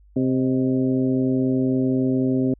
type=harmonic tone with a mistuned harmonic; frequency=130.5 Hz; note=C3; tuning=4 cents flat; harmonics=1 / 2 / 3 / 4 / 5; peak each=-26 / -19 / -26 / -32 / -34 dBFS; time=0.16-2.54 s; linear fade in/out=5 ms; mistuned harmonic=5; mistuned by=-72 cents; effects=added 50 Hz sine -49 dBFS peak until 2.59 s